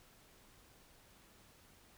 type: silence
effects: pink hiss -64 dBFS RMS until 1.97 s